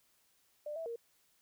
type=tone with pitch steps; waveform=sine; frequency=596 / 654 / 465.9 Hz; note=D5 / E5 / A#4; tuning=+25 / -14 / -1 cents; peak=-38 dBFS; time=0.66-0.96 s; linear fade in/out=5 ms; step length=100 ms; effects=white hiss -72 dBFS RMS until 1.41 s